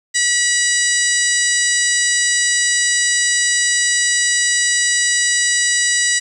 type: harmonic tone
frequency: 970 Hz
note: B5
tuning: 31 cents flat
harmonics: 2 / 3 / 4 / 5 / 6 / 7 / 8 / 9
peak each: -18 / -27 / -24 / -24 / -24 / -28 / -18 / -25 dBFS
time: 0.14-6.2 s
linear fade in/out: 20 ms
effects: 8-bit

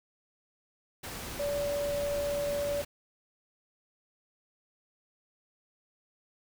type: tone in noise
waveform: sine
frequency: 575 Hz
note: D5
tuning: 37 cents flat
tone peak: -29 dBFS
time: 1.39-2.82 s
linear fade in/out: 10 ms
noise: pink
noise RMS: -40 dBFS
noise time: 1.03-2.85 s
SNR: +8 dB
effects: none

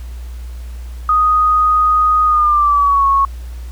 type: tone with pitch glide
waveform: sine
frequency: 1244.5 to 1102.3 Hz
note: D#6 to C#6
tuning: 0 to -10 cents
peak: -9 dBFS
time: 1.09-3.25 s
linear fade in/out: 2 ms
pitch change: -210 cents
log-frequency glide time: 2.25-3.06 s
effects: added 60 Hz sine -25 dBFS peak until 3.71 s + pink hiss -45 dBFS RMS until 3.71 s

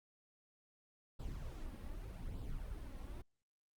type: noise with flanger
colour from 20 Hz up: brown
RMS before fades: -45 dBFS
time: 1.19-3.22 s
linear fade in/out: 10 ms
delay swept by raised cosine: 0.24 to 3.74 ms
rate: 0.83 Hz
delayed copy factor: +0.6
effects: Opus 48 kbps

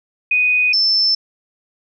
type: tone pair in turn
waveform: sine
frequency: 2489 / 5298 Hz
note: D#7 / E8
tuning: 0 / +8 cents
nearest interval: octave + minor second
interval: 1308 cents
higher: second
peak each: -12 dBFS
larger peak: neither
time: 0.31-0.73 / 0.73-1.15 s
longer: neither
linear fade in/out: 5 ms
effects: none

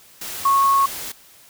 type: tone in noise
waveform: sine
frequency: 1100 Hz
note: C#6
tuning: 14 cents flat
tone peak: -13 dBFS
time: 0.45-0.86 s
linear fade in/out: 5 ms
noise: white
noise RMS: -31 dBFS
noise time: 0.21-1.12 s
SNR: +15 dB
effects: white hiss -49 dBFS RMS until 1.49 s

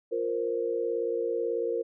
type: chord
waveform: sine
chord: F suspended fourth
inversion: none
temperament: just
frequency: 349.2 / 465.6 / 523.8 Hz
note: F4 / Bb4 / C5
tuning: 0 / -2 / +2 cents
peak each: -34 / -28 / -34 dBFS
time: 0.11-1.83 s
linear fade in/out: 20 ms
effects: none

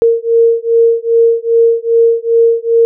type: beating tone pair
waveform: sine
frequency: 460 / 462.5 Hz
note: A#4 / A#4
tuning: -23 / -14 cents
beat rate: 2.5 Hz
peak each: -10 dBFS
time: 0.02-2.85 s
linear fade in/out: 0 ms
effects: none

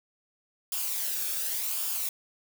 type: noise with flanger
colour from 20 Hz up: blue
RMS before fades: -31 dBFS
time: 0.72-2.09 s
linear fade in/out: 2 ms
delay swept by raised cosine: 0.49 to 1.01 ms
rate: 0.89 Hz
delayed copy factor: -0.5
effects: none

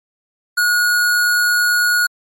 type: tone with amplitude modulation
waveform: square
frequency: 1448 Hz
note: F#6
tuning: 38 cents flat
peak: -12 dBFS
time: 0.57-2.07 s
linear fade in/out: 10 ms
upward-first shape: sine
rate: 109 Hz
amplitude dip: 25%
effects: MP3 64 kbps

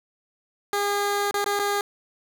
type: tone with dropouts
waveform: 15% pulse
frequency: 406.3 Hz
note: G#4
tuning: 38 cents flat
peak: -16 dBFS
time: 0.73-1.81 s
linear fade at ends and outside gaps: 1 ms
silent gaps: 1.311-1.342 / 1.443-1.461 / 1.592-1.596 s
effects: none

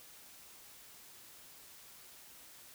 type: silence
effects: white hiss -56 dBFS RMS until 2.74 s

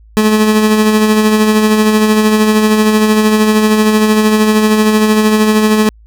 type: tone with tremolo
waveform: 30% pulse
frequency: 215 Hz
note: A3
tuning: 40 cents flat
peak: -3 dBFS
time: 0.17-5.89 s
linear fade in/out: 0 ms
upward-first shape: sine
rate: 13 Hz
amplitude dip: 40%
effects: added 54 Hz sine -38 dBFS peak until 6.06 s

